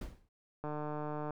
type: noise with exponential decay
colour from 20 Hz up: brown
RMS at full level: -36 dBFS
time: 0.01-0.29 s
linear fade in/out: 5 ms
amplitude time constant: 59 ms
type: click train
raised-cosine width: 1 ms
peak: -26 dBFS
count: 101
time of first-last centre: 0.64-1.307 s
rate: 150 Hz
effects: none